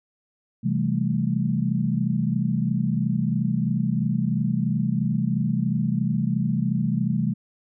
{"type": "chord", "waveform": "sine", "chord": "A minor seventh", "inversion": "first", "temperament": "equal with one note detuned", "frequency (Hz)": [130.81, 164.81, 196, 219], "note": ["C3", "E3", "G3", "A3"], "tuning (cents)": [0, 0, 0, -8], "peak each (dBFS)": -26, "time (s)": [0.63, 7.34], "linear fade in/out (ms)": 20, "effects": []}